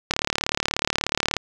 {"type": "click train", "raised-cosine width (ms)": 0.2, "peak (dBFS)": -3, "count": 47, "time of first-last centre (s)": [0.11, 1.367], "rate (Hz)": 36.6, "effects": []}